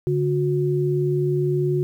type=tone pair together; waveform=sine; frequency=144 / 362.9 Hz; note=D3 / F#4; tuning=-34 / -34 cents; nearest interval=octave + major third; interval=1600 cents; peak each=-21 dBFS; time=0.07-1.83 s; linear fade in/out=0 ms; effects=9-bit